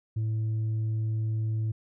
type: tone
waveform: sine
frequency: 110 Hz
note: A2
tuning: in tune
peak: -23 dBFS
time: 0.16-1.72 s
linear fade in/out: 10 ms
effects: tanh soft clip ceiling -25 dBFS